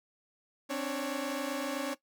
sawtooth tone cluster, 265.7 / 293.5 / 556 Hz, C4 / D4 / C#5, +27 / -1 / +5 cents, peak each -33 / -33 / -33 dBFS, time 0.69-1.95 s, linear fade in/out 20 ms, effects noise-tail reverb RT60 0.1 s tail -17 dB re dry

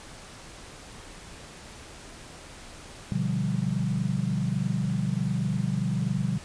sine chord, G dominant seventh, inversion first, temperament equal, 123.47 / 146.83 / 174.61 / 196 Hz, B2 / D3 / F3 / G3, 0 / 0 / 0 / 0 cents, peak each -30 dBFS, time 3.12-6.38 s, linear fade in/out 0 ms, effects pink hiss -45 dBFS RMS until 6.44 s + resampled to 22050 Hz

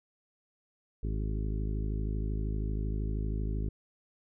harmonic tone with a mistuned harmonic, 52.8 Hz, G#1, 29 cents sharp, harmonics 1 / 2 / 3 / 4 / 5 / 6 / 7 / 8, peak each -31 / -37 / -41 / -43 / -45 / -47 / -48 / -49 dBFS, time 1.03-3.69 s, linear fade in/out 5 ms, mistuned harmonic 8, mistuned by -19 cents, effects none

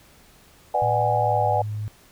sine chord, G# half-diminished seventh, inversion first, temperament just, 498.4 / 598 / 747.5 / 830.6 Hz, B4 / D5 / F#5 / G#5, +16 / +31 / +17 / 0 cents, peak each -28 / -25 / -23 / -23 dBFS, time 0.74-1.62 s, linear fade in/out 5 ms
sine tone with pitch glide, 114.1 to 105.85 Hz, A#2 to G#2, -37 to +33 cents, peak -26 dBFS, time 0.82-1.88 s, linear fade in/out 0 ms, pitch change -130 cents, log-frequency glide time 1.17-1.54 s
effects pink hiss -53 dBFS RMS until 2.11 s

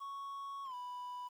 triangle tone with pitch glide, 1108.7 to 987.7 Hz, C#6 to B5, 0 to 0 cents, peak -40 dBFS, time 0-1.29 s, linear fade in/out 20 ms, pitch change -200 cents, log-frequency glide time 0.64-0.74 s, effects 11-bit

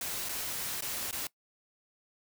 white noise with dropouts, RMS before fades -36 dBFS, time 0.01-1.27 s, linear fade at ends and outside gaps 2 ms, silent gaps 0.288-0.292 / 0.808-0.822 / 1.111-1.127 s, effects noise-tail reverb RT60 0.1 s tail -21 dB re dry

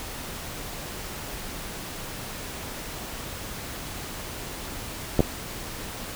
clicks, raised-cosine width 2 ms, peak -5 dBFS, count 2, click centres 5.193 / 5.205 s, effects pink hiss -36 dBFS RMS until 6.15 s

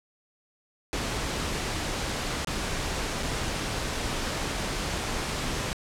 pink noise with dropouts, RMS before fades -30 dBFS, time 0.93-5.73 s, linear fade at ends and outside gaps 0 ms, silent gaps 2.447-2.472 / 3.227-3.231 s, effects low-pass 8000 Hz 12 dB/octave

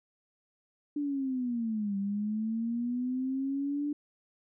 sine linear two-way sweep, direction down then up, 295.1 to 196 to 295.1 Hz, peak -29 dBFS, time 0.96-3.93 s, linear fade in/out 5 ms, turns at 1.97 s, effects none

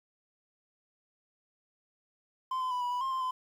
triangle tone with pitch steps, 1036 / 1022 / 992 / 978 / 986 / 1062 / 1046 / 1022 Hz, C6 / C6 / B5 / B5 / B5 / C6 / C6 / C6, -17 / -41 / +7 / -17 / -3 / +25 / -1 / -41 cents, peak -28 dBFS, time 2.51-3.31 s, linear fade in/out 5 ms, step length 100 ms, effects 10-bit

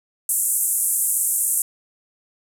pink band-pass noise, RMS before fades -21 dBFS, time 0.29-1.62 s, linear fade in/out 2 ms, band 7900 to 13000 Hz, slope 48 dB/octave, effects none

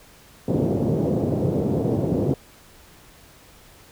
pink band-pass noise, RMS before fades -22 dBFS, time 0.48-2.34 s, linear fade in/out 2 ms, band 110 to 540 Hz, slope 24 dB/octave, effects pink hiss -50 dBFS RMS until 3.91 s

